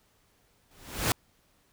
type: noise with exponential growth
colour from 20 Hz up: pink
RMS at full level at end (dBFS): -22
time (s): 0.71-1.12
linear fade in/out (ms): 1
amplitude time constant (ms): 88
effects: pink hiss -67 dBFS RMS until 1.72 s